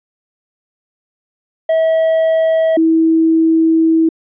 triangle / sine tone pair in turn, 646 / 324.1 Hz, E5 / E4, -35 / -29 cents, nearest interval octave, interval 1194 cents, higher first, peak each -8 dBFS, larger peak neither, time 1.69-2.77 / 2.77-4.09 s, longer second, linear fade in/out 5 ms, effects resampled to 8000 Hz

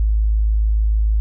sine tone, 53.4 Hz, G#1, 49 cents sharp, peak -13 dBFS, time 0-1.2 s, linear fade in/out 0 ms, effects none

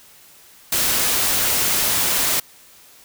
white noise, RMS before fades -19 dBFS, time 0.72-2.4 s, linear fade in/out 5 ms, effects white hiss -48 dBFS RMS until 3.04 s

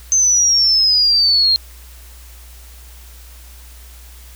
sine exponential sweep, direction down, 6272 to 4186 Hz, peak -10 dBFS, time 0.12-1.56 s, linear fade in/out 0 ms, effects added 60 Hz sine -37 dBFS peak until 4.35 s + white hiss -44 dBFS RMS until 4.35 s

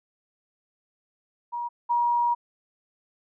sine tone pair in turn, 954 / 954 Hz, A#5 / A#5, +40 / +40 cents, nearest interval unison, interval 0 cents, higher neither, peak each -28 / -20 dBFS, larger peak second, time 1.52-1.69 / 1.89-2.35 s, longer second, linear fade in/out 20 ms, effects none

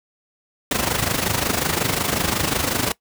pink noise with amplitude modulation, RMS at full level -18 dBFS, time 0.71-2.92 s, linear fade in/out 2 ms, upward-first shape sine, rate 25.5 Hz, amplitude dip 70%, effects noise-tail reverb RT60 0.1 s tail -21 dB re dry + high-pass 80 Hz 12 dB/octave

